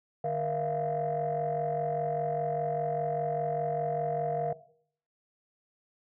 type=tone cluster; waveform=sine; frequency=150.7 / 472.6 / 651 / 696 Hz; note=D3 / A#4 / E5 / F5; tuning=+45 / +24 / -22 / -6 cents; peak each=-36 / -33 / -35 / -30 dBFS; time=0.24-4.53 s; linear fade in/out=5 ms; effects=noise-tail reverb RT60 0.6 s tail -17 dB re dry + tanh soft clip ceiling -22 dBFS